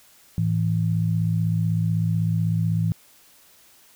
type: tone pair together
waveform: sine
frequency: 108.6 / 164.6 Hz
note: A2 / E3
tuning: -22 / -2 cents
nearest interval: perfect fifth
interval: 720 cents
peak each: -22 dBFS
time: 0.38-2.92 s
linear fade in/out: 0 ms
effects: white hiss -54 dBFS RMS until 3.95 s